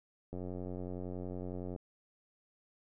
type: click train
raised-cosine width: 2 ms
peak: -29 dBFS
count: 131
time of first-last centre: 0.33-1.762 s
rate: 90.8 Hz
effects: none